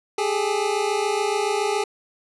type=tone pair together; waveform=25% pulse; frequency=400.4 / 427.5 Hz; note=G4 / A4; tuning=+37 / -50 cents; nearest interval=minor second; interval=113 cents; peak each=-20 dBFS; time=0.18-1.84 s; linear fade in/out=5 ms; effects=resampled to 24000 Hz